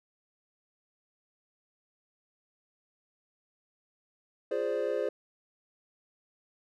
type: chord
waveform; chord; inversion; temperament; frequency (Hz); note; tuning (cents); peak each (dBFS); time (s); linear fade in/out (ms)
triangle; D half-diminished seventh; first; equal; 349.2 / 415.3 / 523.3 / 587.3; F4 / Ab4 / C5 / D5; 0 / 0 / 0 / 0; -36 / -31 / -30 / -33; 4.51-5.09; 5
effects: none